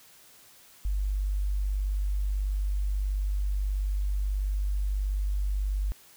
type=tone; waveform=sine; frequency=49.23 Hz; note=G1; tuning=8 cents sharp; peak=-25 dBFS; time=0.85-5.92 s; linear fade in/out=0 ms; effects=white hiss -55 dBFS RMS until 6.16 s